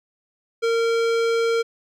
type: tone with hard clipping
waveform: sine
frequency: 460 Hz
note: A#4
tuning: 23 cents flat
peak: -20 dBFS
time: 0.62-1.63 s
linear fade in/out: 20 ms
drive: 18 dB
effects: none